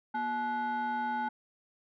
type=tone with frequency modulation; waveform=sine; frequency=858 Hz; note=A5; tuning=44 cents flat; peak=-28 dBFS; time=0.14-1.29 s; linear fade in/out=10 ms; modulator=617 Hz; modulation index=0.75; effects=tanh soft clip ceiling -28 dBFS